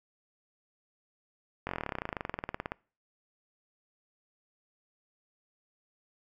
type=slowing click train; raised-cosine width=0.5 ms; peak=-18 dBFS; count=29; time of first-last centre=1.67-2.719 s; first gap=21 ms; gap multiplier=1.04; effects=noise-tail reverb RT60 0.4 s tail -25 dB re dry